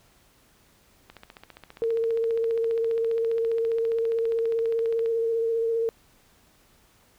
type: click train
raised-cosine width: 0.3 ms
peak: -27 dBFS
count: 60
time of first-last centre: 1.1-5.06 s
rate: 14.9 Hz
type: tone with vibrato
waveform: sine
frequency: 456.9 Hz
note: A#4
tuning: 35 cents flat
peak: -22 dBFS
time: 1.82-5.89 s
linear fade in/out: 0 ms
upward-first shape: sine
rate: 15 Hz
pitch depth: 21 cents each way
effects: pink hiss -60 dBFS RMS until 7.18 s